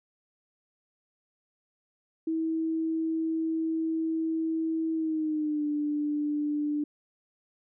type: tone with pitch glide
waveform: sine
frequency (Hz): 322.8 to 296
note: E4 to D4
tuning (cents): -36 to +14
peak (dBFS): -26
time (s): 2.27-6.84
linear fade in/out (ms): 5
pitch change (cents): -150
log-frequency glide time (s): 4.93-5.66
effects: none

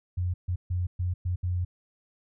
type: tone bursts at uneven times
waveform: sine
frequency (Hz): 89.5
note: F2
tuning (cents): +43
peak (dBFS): -25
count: 6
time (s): 0.17-0.34 / 0.48-0.56 / 0.7-0.87 / 0.99-1.14 / 1.25-1.36 / 1.43-1.65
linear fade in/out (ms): 10
effects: none

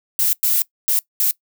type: noise bursts at uneven times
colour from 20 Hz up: violet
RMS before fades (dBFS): -17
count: 4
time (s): 0.19-0.33 / 0.43-0.62 / 0.88-0.99 / 1.2-1.31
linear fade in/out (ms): 0
effects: noise-tail reverb RT60 0.1 s tail -21 dB re dry

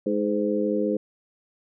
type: harmonic tone with a mistuned harmonic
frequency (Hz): 104.8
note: G#2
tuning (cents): +16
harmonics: 2 / 3 / 4 / 5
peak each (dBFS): -27 / -27 / -27 / -27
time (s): 0.06-0.97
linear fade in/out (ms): 5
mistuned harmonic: 5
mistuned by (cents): -36
effects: none

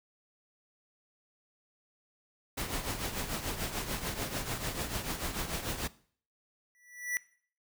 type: noise with tremolo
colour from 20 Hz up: pink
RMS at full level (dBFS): -33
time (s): 2.57-5.88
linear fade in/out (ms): 10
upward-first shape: triangle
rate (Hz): 6.8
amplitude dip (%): 70
type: tone with exponential growth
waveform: square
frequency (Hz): 1961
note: B6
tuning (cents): -13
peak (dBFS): -28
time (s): 6.75-7.17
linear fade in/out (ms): 0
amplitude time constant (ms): 90
effects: noise-tail reverb RT60 0.5 s tail -19 dB re dry

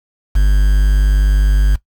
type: tone with quantisation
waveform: triangle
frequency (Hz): 49.71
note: G1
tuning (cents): +25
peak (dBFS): -6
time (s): 0.35-1.76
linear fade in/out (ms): 10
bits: 5
effects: noise-tail reverb RT60 0.1 s tail -17 dB re dry

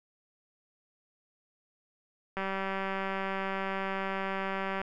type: click train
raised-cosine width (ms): 0.5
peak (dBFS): -19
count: 473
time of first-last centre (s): 2.37-4.816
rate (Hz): 193
effects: none

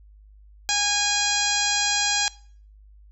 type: harmonic tone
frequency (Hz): 820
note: G#5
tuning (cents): -22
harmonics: 1 / 2 / 3 / 4 / 5 / 6 / 7 / 8 / 9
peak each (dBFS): -29 / -29 / -29 / -29 / -29 / -29 / -29 / -29 / -29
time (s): 0.69-2.28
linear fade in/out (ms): 0
effects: noise-tail reverb RT60 0.5 s tail -22 dB re dry + added 51 Hz sine -47 dBFS peak until 3.11 s

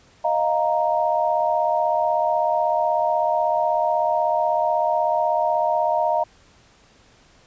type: chord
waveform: sine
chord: Eb suspended second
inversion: none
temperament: equal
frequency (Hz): 622.3 / 698.5 / 932.3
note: Eb5 / F5 / Bb5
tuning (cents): 0 / 0 / 0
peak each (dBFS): -22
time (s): 0.24-6.24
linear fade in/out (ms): 10
effects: pink hiss -54 dBFS RMS until 7.46 s + resampled to 16000 Hz

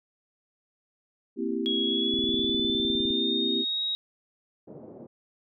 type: chord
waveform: sine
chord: C dominant seventh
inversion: third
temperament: equal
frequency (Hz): 233.1 / 261.6 / 329.6 / 392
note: Bb3 / C4 / E4 / G4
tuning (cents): 0 / 0 / 0 / 0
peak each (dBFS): -32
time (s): 1.36-3.65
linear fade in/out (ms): 50
type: tone with pitch glide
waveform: sine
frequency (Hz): 3322 to 3794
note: G#7 to A#7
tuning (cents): 0 to +30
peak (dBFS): -26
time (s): 1.66-3.95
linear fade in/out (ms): 0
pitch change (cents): +230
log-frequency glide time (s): 1.8-3.82
type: click train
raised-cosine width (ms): 3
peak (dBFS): -26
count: 20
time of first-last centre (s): 2.14-3.104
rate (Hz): 19.7
type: band-pass noise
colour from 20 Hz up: white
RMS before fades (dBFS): -45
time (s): 4.67-5.07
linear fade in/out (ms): 10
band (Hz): 130 to 520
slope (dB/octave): 24
effects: none

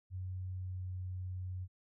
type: tone with pitch glide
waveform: sine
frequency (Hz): 92.5 to 91.91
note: F#2 to F#2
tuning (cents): 0 to -11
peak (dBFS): -38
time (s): 0.1-1.68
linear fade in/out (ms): 50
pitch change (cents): -11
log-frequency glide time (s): 0.51-0.88
effects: none

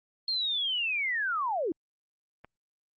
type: linear sweep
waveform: sine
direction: down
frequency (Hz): 4280 to 293.7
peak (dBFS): -27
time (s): 0.28-1.72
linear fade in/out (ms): 2
type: click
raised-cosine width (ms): 0.5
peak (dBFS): -32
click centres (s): 2.446
effects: Opus 48 kbps

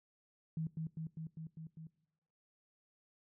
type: tone with echo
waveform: sine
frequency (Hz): 160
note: D#3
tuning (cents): +49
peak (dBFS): -35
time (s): 0.57-0.67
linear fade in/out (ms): 2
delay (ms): 200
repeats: 6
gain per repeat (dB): -2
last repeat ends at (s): 1.87
effects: noise-tail reverb RT60 0.9 s tail -20 dB re dry

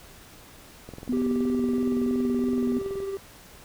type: click train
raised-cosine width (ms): 2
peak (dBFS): -26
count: 46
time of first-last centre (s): 0.89-3.003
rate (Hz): 21.3
type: tone with vibrato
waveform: sine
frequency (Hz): 246.9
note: B3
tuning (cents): 0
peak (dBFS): -23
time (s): 1.09-2.79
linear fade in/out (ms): 5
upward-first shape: square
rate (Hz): 3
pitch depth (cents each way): 13
type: tone with tremolo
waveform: triangle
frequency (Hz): 391.6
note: G4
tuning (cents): -2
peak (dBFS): -25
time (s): 1.13-3.17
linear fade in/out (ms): 0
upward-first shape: sine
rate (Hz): 18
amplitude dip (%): 40
effects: pink hiss -49 dBFS RMS until 3.64 s

